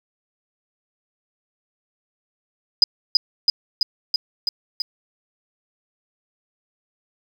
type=tone with echo; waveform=sine; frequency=4978 Hz; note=D#8; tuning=in tune; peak=-8 dBFS; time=2.82-2.84 s; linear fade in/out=2 ms; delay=330 ms; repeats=6; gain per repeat=-2 dB; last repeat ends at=4.82 s; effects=7-bit